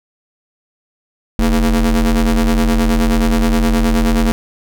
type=ring-modulated tone; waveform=40% pulse; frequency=92.5 Hz; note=F#2; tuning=in tune; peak=-7 dBFS; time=1.39-4.32 s; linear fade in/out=0 ms; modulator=134 Hz; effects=none